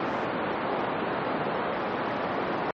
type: band-pass noise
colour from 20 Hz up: white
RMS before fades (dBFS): -29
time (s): 0-2.71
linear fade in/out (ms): 2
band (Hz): 180 to 950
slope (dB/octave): 12
effects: low-pass 4000 Hz 12 dB/octave + MP3 32 kbps